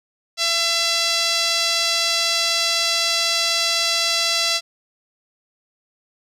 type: tone with band-pass filter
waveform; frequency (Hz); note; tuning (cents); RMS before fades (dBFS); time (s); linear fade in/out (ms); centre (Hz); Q
sawtooth; 673; E5; +36; -20; 0.37-4.61; 50; 4600; 2
effects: none